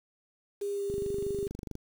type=tone with pitch glide; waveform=sine; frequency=403.9 to 400.2 Hz; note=G#4 to G4; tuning=-48 to +36 cents; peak=-30 dBFS; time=0.61-1.48 s; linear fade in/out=10 ms; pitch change=-16 cents; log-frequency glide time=0.72-0.82 s
type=click train; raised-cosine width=3 ms; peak=-26 dBFS; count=22; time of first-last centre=0.9-1.754 s; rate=24.6 Hz
effects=8-bit